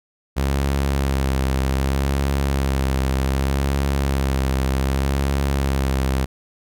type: tone with vibrato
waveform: sawtooth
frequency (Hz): 67.7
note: C#2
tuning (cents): -40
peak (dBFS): -14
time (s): 0.36-6.26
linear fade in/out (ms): 20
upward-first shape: sine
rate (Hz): 0.65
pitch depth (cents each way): 37
effects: none